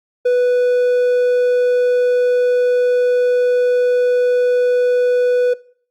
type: tone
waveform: triangle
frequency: 493.9 Hz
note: B4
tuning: in tune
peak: -9 dBFS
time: 0.25-5.54 s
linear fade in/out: 10 ms
effects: noise-tail reverb RT60 0.5 s tail -21 dB re dry + Opus 48 kbps